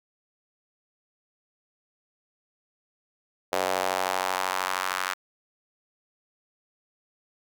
square tone with high-pass filter sweep, 46.49 Hz, F#1, 9 cents sharp, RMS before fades -28 dBFS, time 3.52-5.14 s, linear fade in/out 10 ms, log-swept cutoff 580 to 1300 Hz, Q 1.9, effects none

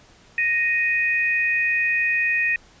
sine tone pair together, 1864.6 / 2489 Hz, A#6 / D#7, 0 / 0 cents, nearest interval perfect fourth, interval 500 cents, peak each -21 dBFS, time 0.38-2.56 s, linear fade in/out 2 ms, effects pink hiss -52 dBFS RMS until 2.8 s + resampled to 16000 Hz

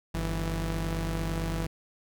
sawtooth tone pair together, 48.88 / 164.4 Hz, G1 / E3, -4 / -4 cents, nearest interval octave + major sixth, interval 2100 cents, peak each -27 / -28 dBFS, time 0.14-1.67 s, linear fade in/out 10 ms, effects none

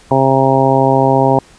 harmonic tone, 134 Hz, C3, 42 cents sharp, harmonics 1 / 2 / 3 / 4 / 5 / 6 / 7, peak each -16 / -16 / -16 / -16 / -16 / -16 / -16 dBFS, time 0.11-1.39 s, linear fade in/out 2 ms, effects pink hiss -44 dBFS RMS until 1.58 s + resampled to 22050 Hz

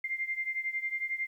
sine beating tone pair, 2096 / 2107 Hz, C7 / C7, +2 / +12 cents, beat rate 11 Hz, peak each -33 / -36 dBFS, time 0.04-1.27 s, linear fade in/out 5 ms, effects 11-bit

